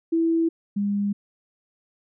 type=tone pair in turn; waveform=sine; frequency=329.6 / 202.6 Hz; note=E4 / G#3; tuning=0 / -43 cents; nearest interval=minor sixth; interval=843 cents; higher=first; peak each=-18 / -21 dBFS; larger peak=first; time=0.12-0.49 / 0.76-1.13 s; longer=neither; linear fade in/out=10 ms; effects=none